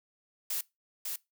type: noise with echo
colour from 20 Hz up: blue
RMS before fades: -33 dBFS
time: 0.5-0.61 s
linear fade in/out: 5 ms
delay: 550 ms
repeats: 1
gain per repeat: -3 dB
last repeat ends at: 1.16 s
effects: noise-tail reverb RT60 0.2 s tail -21 dB re dry